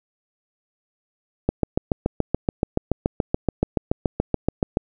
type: click train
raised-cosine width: 2 ms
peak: -5 dBFS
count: 24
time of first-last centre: 1.49-4.771 s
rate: 7.01 Hz
effects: none